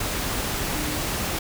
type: tone in noise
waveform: sine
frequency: 301 Hz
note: D4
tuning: 43 cents sharp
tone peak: -32 dBFS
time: 0.75-1.03 s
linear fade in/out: 5 ms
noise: pink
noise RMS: -27 dBFS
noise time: 0-1.39 s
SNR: -8 dB
effects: none